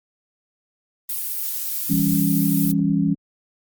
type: noise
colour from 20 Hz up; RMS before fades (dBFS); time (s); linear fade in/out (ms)
violet; -26; 1.09-2.72; 5
type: chord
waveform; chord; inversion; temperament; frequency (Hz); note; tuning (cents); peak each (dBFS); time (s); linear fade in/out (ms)
sine; C# diminished; first; just; 166.31 / 199.57 / 277.2; E3 / G3 / C#4; +16 / +31 / 0; -21; 1.89-3.15; 20
effects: Opus 32 kbps